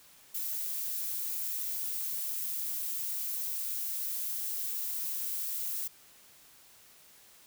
violet noise, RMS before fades -35 dBFS, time 0.34-5.88 s, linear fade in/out 10 ms, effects white hiss -58 dBFS RMS until 7.46 s

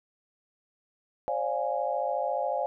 sine chord, D half-diminished seventh, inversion third, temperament equal with one note detuned, 533.3 / 587.3 / 698.5 / 830.6 Hz, C5 / D5 / F5 / Ab5, +33 / 0 / 0 / 0 cents, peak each -32 dBFS, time 1.28-2.66 s, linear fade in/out 0 ms, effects none

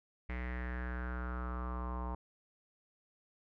square tone with low-pass filter sweep, 61.74 Hz, B1, in tune, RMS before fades -39 dBFS, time 0.29-2.15 s, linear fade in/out 5 ms, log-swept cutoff 2100 to 970 Hz, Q 5.9, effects none

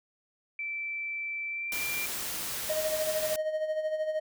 sine tone with pitch glide, 2330 to 2376 Hz, D7 to D7, -14 to +20 cents, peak -32 dBFS, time 0.59-2.06 s, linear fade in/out 2 ms, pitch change +34 cents, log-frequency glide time 1.48-1.86 s
white noise, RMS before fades -35 dBFS, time 1.72-3.36 s, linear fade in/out 2 ms
triangle tone with tremolo, 622.3 Hz, D#5, in tune, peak -24 dBFS, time 2.69-4.2 s, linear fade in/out 10 ms, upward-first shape sine, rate 13 Hz, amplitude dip 60%
effects none

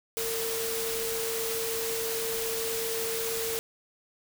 sine tone in noise, 454.1 Hz, A#4, 45 cents flat, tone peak -32 dBFS, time 0.17-3.59 s, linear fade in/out 0 ms, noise white, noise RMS -33 dBFS, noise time 0.17-3.59 s, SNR -2 dB, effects none

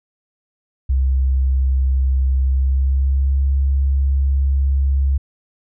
sine tone with pitch glide, 65.9 to 68.26 Hz, C2 to C#2, +13 to -26 cents, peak -13 dBFS, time 0.89-5.18 s, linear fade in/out 10 ms, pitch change +61 cents, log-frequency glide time 2.42-3.41 s, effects none

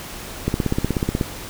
click train, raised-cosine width 3 ms, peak -6 dBFS, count 13, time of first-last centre 0.48-1.212 s, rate 16.4 Hz, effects pink hiss -34 dBFS RMS until 1.49 s

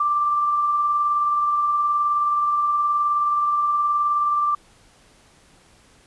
sine tone with tremolo, 1178 Hz, D6, 5 cents sharp, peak -16 dBFS, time 0-4.55 s, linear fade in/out 5 ms, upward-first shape triangle, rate 19 Hz, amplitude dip 30%, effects pink hiss -54 dBFS RMS until 6.06 s + resampled to 24000 Hz

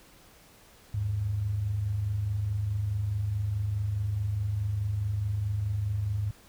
sine tone pair together, 79.09 / 103.83 Hz, D#2 / G#2, +29 / 0 cents, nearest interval perfect fourth, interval 471 cents, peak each -36 / -27 dBFS, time 0.94-6.31 s, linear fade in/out 5 ms, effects pink hiss -56 dBFS RMS until 6.48 s

